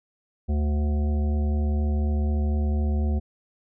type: harmonic tone with a mistuned harmonic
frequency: 74.1 Hz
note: D2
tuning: 16 cents sharp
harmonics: 1 / 3 / 5 / 7 / 9 / 10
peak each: -21 / -30 / -38 / -42 / -45 / -44 dBFS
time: 0.48-3.2 s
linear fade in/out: 20 ms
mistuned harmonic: 3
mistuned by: -32 cents
effects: none